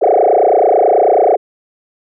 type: tone with frequency modulation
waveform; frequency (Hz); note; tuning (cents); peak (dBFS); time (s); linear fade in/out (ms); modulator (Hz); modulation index
sine; 578; D5; -28; -6; 0.01-1.37; 20; 29.2; 6.4
effects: tanh soft clip ceiling -2 dBFS